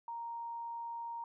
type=tone; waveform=sine; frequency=932.3 Hz; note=A#5; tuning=in tune; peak=-39 dBFS; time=0.08-1.24 s; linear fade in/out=2 ms; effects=none